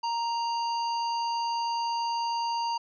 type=harmonic tone with a mistuned harmonic; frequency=932.3 Hz; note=A#5; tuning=in tune; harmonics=1 / 3 / 5 / 7; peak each=-27 / -41 / -38 / -50 dBFS; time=0.03-2.78 s; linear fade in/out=10 ms; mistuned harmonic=7; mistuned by=-56 cents; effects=none